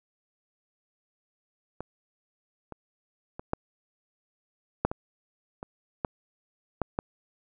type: clicks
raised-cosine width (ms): 1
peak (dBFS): -21 / -25 / -23 / -12 / -8 / -18 / -23 / -13 / -12 / -13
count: 10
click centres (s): 1.806 / 2.723 / 3.395 / 3.534 / 4.85 / 4.915 / 5.629 / 6.048 / 6.817 / 6.989
effects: none